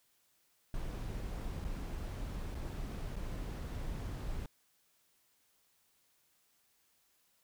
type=noise with dropouts; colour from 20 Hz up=brown; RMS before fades=-40 dBFS; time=0.74-4.46 s; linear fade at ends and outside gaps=2 ms; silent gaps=1.644-1.648 / 2.546-2.551 / 3.159-3.164 s; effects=white hiss -73 dBFS RMS until 7.43 s